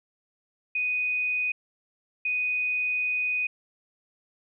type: tone pair in turn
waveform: sine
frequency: 2489 / 2489 Hz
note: D#7 / D#7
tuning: 0 / 0 cents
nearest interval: unison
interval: 0 cents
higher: neither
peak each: -24 dBFS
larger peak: neither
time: 0.75-1.52 / 2.25-3.47 s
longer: second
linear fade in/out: 5 ms
effects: none